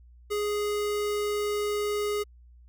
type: tone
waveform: square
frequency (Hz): 415.3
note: G#4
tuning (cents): 0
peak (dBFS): -27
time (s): 0.3-2.24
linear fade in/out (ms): 20
effects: added 60 Hz sine -50 dBFS peak until 2.68 s